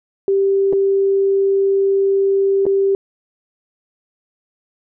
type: tone with dropouts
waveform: sine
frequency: 392 Hz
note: G4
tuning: in tune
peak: -12 dBFS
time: 0.28-2.95 s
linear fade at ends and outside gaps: 1 ms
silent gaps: 0.727-0.732 / 2.655-2.665 s
effects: none